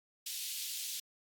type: high-pass noise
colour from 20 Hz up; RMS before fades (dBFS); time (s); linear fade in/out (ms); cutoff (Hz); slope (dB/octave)
pink; -40; 0.26-1; 5; 3100; 24
effects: AAC 64 kbps